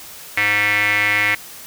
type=tone with band-pass filter; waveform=square; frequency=103.83 Hz; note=G#2; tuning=in tune; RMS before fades=-17 dBFS; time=0.37-1.35 s; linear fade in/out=5 ms; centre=2100 Hz; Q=7.9; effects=white hiss -37 dBFS RMS until 1.66 s